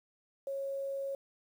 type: tone with quantisation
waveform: sine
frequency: 549 Hz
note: C#5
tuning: 17 cents flat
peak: -34 dBFS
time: 0.47-1.15 s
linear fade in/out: 2 ms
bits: 10
effects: none